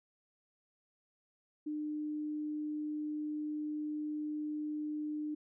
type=tone; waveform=sine; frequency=301.7 Hz; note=D4; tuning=47 cents sharp; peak=-35 dBFS; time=1.66-5.35 s; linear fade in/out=10 ms; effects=none